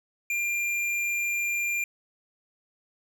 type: tone with tanh clipping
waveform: sine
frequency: 2391 Hz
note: D7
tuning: 30 cents sharp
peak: -27 dBFS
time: 0.3-1.84 s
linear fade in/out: 2 ms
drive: 15 dB
effects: none